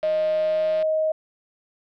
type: click train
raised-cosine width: 0.3 ms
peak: -24 dBFS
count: 141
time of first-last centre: 0.03-0.825 s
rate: 176 Hz
type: tone with pitch glide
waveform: sine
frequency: 622.3 to 627.7 Hz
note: D#5 to D#5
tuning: 0 to +15 cents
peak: -19 dBFS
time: 0.03-1.12 s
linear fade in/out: 5 ms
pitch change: +15 cents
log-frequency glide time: 0.38-0.8 s
effects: none